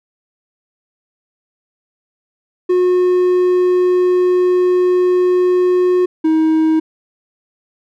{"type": "tone pair in turn", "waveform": "triangle", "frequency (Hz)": [362.2, 317.3], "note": ["F#4", "D#4"], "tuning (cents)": [-37, 34], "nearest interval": "major second", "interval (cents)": 229, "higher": "first", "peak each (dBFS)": -8, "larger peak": "neither", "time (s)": [[2.69, 6.06], [6.24, 6.8]], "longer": "first", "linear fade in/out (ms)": 10, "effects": []}